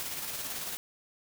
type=noise with tremolo; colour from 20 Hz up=white; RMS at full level=-36 dBFS; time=0-0.77 s; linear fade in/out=0 ms; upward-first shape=square; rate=18 Hz; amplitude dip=30%; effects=none